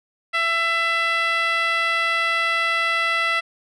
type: tone with band-pass filter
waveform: 10% pulse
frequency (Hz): 668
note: E5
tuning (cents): +23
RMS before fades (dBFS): -21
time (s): 0.33-3.41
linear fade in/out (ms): 20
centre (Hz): 1800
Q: 1.5
effects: resampled to 24000 Hz